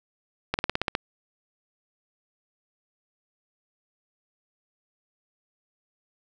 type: slowing click train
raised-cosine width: 0.3 ms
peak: -8 dBFS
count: 8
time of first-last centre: 0.54-0.951 s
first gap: 49 ms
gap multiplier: 1.06
effects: none